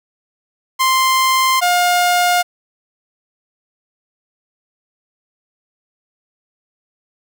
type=tone pair in turn; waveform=sawtooth; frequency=1046.5 / 711 Hz; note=C6 / F5; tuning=0 / +31 cents; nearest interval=perfect fifth; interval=669 cents; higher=first; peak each=-8 dBFS; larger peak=neither; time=0.79-1.61 / 1.61-2.43 s; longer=neither; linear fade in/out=20 ms; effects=none